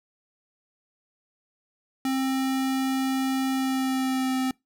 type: tone with pitch glide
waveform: square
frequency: 264.8 to 260 Hz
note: C4 to C4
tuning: +21 to -11 cents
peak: -24 dBFS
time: 2.05-4.51 s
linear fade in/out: 2 ms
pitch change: -32 cents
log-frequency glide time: 3.53-4.38 s
effects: noise-tail reverb RT60 0.2 s tail -25 dB re dry

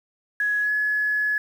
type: tone with pitch glide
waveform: sine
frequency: 1677 to 1698.4 Hz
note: G#6 to G#6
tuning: +16 to +38 cents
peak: -20 dBFS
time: 0.4-1.38 s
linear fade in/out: 2 ms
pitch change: +22 cents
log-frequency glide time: 0.6-0.73 s
effects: 8-bit

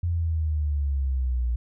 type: exponential sweep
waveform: sine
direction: down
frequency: 87.31 to 58.8 Hz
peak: -22 dBFS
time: 0.03-1.56 s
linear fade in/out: 5 ms
effects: none

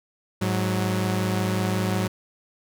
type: tone pair together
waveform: sawtooth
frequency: 105.2 / 185 Hz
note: G#2 / F#3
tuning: +23 / 0 cents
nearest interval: minor seventh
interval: 977 cents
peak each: -21 dBFS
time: 0.41-2.08 s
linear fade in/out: 10 ms
effects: none

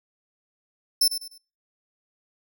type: tone with echo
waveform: sawtooth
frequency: 5300 Hz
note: E8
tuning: 9 cents sharp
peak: -14 dBFS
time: 1.01-1.08 s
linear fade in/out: 5 ms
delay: 100 ms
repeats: 3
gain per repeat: -10 dB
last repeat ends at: 1.38 s
effects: noise-tail reverb RT60 0.4 s tail -26 dB re dry

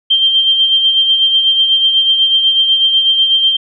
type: tone with tremolo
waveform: sine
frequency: 3156 Hz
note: G7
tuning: 11 cents sharp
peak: -6 dBFS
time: 0.1-3.57 s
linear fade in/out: 10 ms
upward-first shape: sine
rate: 8.1 Hz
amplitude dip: 45%
effects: none

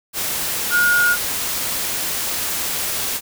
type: tone in noise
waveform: sine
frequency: 1435 Hz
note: F6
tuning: 47 cents sharp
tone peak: -13 dBFS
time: 0.7-1.17 s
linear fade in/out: 50 ms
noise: white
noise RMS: -23 dBFS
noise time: 0.13-3.21 s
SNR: +7 dB
effects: none

